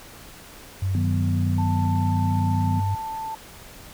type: tone with pitch glide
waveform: sine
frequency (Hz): 95.4 to 98.59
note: G2 to G2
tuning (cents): -47 to +10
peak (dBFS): -21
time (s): 0.82-2.95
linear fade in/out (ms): 5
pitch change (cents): +57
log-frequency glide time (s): 1.58-2.33
type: chord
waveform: sine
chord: B major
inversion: first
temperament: equal with one note detuned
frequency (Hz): 154.31 / 185 / 246.9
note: D#3 / F#3 / B3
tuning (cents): -14 / 0 / 0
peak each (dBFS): -28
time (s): 0.95-2.8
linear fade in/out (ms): 0
type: tone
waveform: sine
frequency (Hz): 885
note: A5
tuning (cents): +10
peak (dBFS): -28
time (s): 1.58-3.35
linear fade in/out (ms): 5
effects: pink hiss -44 dBFS RMS until 3.93 s